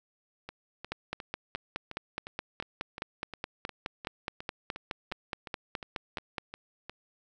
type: two click trains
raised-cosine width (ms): 0.3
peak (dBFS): -17 / -24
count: 27 / 19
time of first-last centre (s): 0.92-6.382 / 0.49-6.896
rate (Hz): 4.76 / 2.81
effects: none